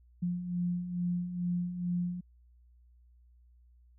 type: beating tone pair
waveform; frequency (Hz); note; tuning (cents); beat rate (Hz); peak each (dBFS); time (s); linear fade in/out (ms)
sine; 174.61 / 176.91; F3 / F3; 0 / +23; 2.3; -38 / -31; 0.22-2.21; 10
effects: added 60 Hz sine -58 dBFS peak until 3.98 s